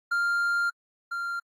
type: tone pair in turn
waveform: triangle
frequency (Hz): 1396.9 / 1388.1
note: F6 / F6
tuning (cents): 0 / -11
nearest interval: unison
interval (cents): 11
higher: first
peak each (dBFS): -21 / -27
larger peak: first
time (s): 0.11-0.7 / 1.11-1.4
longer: first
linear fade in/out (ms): 10
effects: AAC 48 kbps